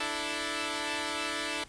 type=chord; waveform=5% pulse; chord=D suspended second; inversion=none; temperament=equal; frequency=293.7 / 329.6 / 440 Hz; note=D4 / E4 / A4; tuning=0 / 0 / 0 cents; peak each=-24 / -24 / -26 dBFS; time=0-1.64 s; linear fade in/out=5 ms; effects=pink hiss -54 dBFS RMS until 1.68 s + resampled to 22050 Hz